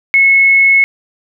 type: tone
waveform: sine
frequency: 2188 Hz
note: C#7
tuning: 23 cents flat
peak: -5 dBFS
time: 0.14-0.84 s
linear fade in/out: 0 ms
effects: none